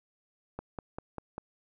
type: click train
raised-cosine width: 1 ms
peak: -23 dBFS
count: 5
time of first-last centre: 0.59-1.381 s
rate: 5.06 Hz
effects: none